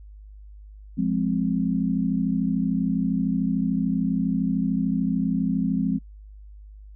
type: chord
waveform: sine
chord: F minor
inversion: none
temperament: equal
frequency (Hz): 174.61 / 207.7 / 261.6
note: F3 / Ab3 / C4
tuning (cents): 0 / 0 / 0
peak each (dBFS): -25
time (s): 0.97-5.99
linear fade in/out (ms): 20
effects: noise-tail reverb RT60 0.1 s tail -24 dB re dry + added 51 Hz sine -41 dBFS peak until 6.95 s